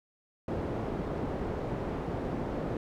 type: low-pass noise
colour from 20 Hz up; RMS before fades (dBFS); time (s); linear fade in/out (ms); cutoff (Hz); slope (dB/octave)
white; -34; 0.48-2.77; 2; 470; 12
effects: none